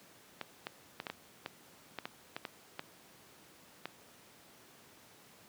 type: clicks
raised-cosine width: 0.3 ms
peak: -22 dBFS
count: 12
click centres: 0.413 / 0.669 / 1.001 / 1.068 / 1.1 / 1.461 / 1.987 / 2.055 / 2.365 / 2.452 / 2.794 / 3.856 s
effects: pink hiss -59 dBFS RMS until 5.48 s + high-pass 150 Hz 12 dB/octave